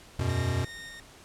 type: chord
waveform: square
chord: E suspended second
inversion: none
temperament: equal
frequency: 82.41 / 92.5 / 123.47 Hz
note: E2 / F#2 / B2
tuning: 0 / 0 / 0 cents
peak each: -35 / -30 / -30 dBFS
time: 0.19-0.65 s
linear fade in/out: 5 ms
type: tone with tremolo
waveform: sawtooth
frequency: 1845 Hz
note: A#6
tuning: 18 cents flat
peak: -37 dBFS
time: 0.29-1 s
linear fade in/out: 2 ms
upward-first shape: square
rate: 2.5 Hz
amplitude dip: 25%
effects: pink hiss -52 dBFS RMS until 1.24 s + low-pass 10000 Hz 12 dB/octave